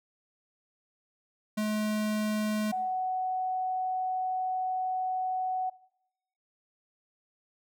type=tone pair in turn; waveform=square / sine; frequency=213.3 / 744.5 Hz; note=G#3 / F#5; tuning=+46 / +11 cents; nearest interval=octave + minor seventh; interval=2165 cents; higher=second; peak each=-28 dBFS; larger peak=neither; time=1.57-2.72 / 2.72-5.7 s; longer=second; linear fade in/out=10 ms; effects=noise-tail reverb RT60 0.8 s tail -21 dB re dry